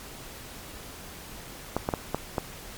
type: clicks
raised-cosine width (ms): 1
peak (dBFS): -11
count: 5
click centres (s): 1.766 / 1.889 / 1.938 / 2.146 / 2.382
effects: pink hiss -43 dBFS RMS until 2.77 s + MP3 96 kbps